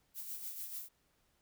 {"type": "noise with tremolo", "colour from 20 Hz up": "violet", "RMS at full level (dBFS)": -42, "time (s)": [0.14, 0.89], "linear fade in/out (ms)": 50, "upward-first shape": "sine", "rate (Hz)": 6.8, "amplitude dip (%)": 50, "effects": ["pink hiss -75 dBFS RMS until 1.41 s"]}